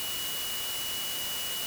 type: tone in noise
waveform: sine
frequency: 2927 Hz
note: F#7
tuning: 19 cents flat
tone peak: -35 dBFS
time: 0-1.66 s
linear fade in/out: 0 ms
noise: white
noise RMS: -35 dBFS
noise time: 0-1.66 s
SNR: -3 dB
effects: none

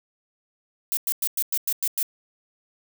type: noise bursts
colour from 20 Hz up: violet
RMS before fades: -24 dBFS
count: 8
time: 0.92-2.028 s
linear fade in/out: 0 ms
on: 51 ms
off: 100 ms
effects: none

